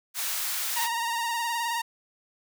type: high-pass noise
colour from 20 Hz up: white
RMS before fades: -30 dBFS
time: 0.14-0.89 s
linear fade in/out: 50 ms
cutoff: 990 Hz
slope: 12 dB/octave
type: tone with vibrato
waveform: sawtooth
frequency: 932.3 Hz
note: A#5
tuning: in tune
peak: -23 dBFS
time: 0.76-1.82 s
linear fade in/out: 10 ms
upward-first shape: sine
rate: 19 Hz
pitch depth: 43 cents each way
effects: none